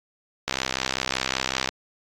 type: click train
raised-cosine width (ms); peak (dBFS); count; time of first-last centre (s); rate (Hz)
0.2; -6; 80; 0.48-1.69; 65.3
effects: AAC 48 kbps